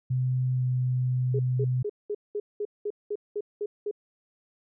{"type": "tone with pitch glide", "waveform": "sine", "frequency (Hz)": [127.8, 126.62], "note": ["C3", "B2"], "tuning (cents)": [-40, 44], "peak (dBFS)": -23, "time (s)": [0.1, 1.83], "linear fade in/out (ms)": 10, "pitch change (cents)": -16, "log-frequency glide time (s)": [0.54, 0.63]}
{"type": "tone bursts", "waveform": "sine", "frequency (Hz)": 415.3, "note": "G#4", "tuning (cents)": 0, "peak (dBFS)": -27, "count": 11, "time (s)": [1.34, 3.912], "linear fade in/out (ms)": 5, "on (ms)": 52, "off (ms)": 200}
{"effects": []}